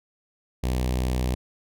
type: tone with notch filter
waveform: sawtooth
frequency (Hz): 62.8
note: B1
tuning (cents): +30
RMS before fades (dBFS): -25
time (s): 0.63-1.35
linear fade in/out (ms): 10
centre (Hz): 1400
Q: 1.4
effects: none